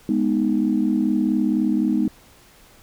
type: chord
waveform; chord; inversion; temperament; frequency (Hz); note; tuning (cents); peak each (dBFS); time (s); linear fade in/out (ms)
sine; G# minor; none; equal; 207.7 / 246.9 / 311.1; G#3 / B3 / D#4; 0 / 0 / 0; -21; 0.09-2.08; 2
effects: tanh soft clip ceiling -8 dBFS + pink hiss -51 dBFS RMS until 2.82 s